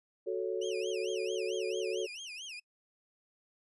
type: chord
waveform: sine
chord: F# minor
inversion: none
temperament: equal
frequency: 370 / 440 / 554.4 Hz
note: F#4 / A4 / C#5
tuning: 0 / 0 / 0 cents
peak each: -35 / -35 / -39 dBFS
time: 0.26-2.07 s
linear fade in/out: 20 ms
type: tone with vibrato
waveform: 30% pulse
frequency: 2794 Hz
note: F7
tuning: in tune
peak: -39 dBFS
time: 0.61-2.6 s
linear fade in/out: 10 ms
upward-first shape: sine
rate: 4.5 Hz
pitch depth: 260 cents each way
effects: noise-tail reverb RT60 0.1 s tail -26 dB re dry + resampled to 24000 Hz